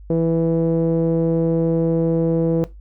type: tone with low-pass filter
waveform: sawtooth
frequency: 164.81 Hz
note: E3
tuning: in tune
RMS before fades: -18 dBFS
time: 0.1-2.64 s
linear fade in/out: 0 ms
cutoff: 460 Hz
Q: 4.3
effects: noise-tail reverb RT60 0.2 s tail -17 dB re dry + added 50 Hz sine -37 dBFS peak until 2.8 s